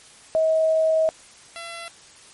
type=tone pair in turn; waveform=sine / 10% pulse; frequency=638 / 675.9 Hz; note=D#5 / E5; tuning=+43 / +43 cents; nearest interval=minor second; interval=100 cents; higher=second; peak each=-16 / -25 dBFS; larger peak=first; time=0.35-1.09 / 1.56-1.88 s; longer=first; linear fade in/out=0 ms; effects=white hiss -48 dBFS RMS until 2.33 s + MP3 48 kbps